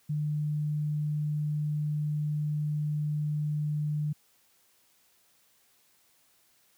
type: tone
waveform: sine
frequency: 150 Hz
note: D3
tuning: 37 cents sharp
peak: -27 dBFS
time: 0.09-4.13 s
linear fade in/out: 10 ms
effects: white hiss -66 dBFS RMS until 6.77 s + high-pass 60 Hz 12 dB/octave